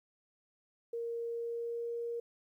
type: tone with pitch glide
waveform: sine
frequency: 466.2 to 469.4 Hz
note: A#4 to A#4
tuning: 0 to +12 cents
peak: -35 dBFS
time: 0.93-2.2 s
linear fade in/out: 5 ms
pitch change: +12 cents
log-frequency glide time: 1.28-1.97 s
effects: 12-bit